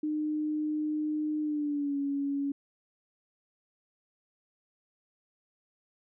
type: tone with pitch glide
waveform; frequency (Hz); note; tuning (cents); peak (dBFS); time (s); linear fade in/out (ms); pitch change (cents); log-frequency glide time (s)
sine; 304.4 to 280.8; D#4 to C#4; -38 to +22; -28; 0.03-2.52; 5; -140; 1.41-1.97
effects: none